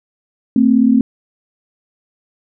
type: tone pair together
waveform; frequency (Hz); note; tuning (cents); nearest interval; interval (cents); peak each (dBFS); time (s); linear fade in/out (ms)
sine; 224.9 / 263; A3 / C4; +38 / +9; minor third; 271; -11; 0.56-1.01; 2
effects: none